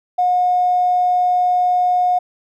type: tone with tanh clipping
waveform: triangle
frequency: 722 Hz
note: F#5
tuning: 43 cents flat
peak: -12 dBFS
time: 0.18-2.19 s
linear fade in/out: 10 ms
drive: 2 dB
effects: none